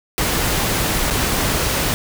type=noise with dropouts; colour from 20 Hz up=pink; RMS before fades=-19 dBFS; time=0.18-1.94 s; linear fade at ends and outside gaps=0 ms; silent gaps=1.102-1.108 s; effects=none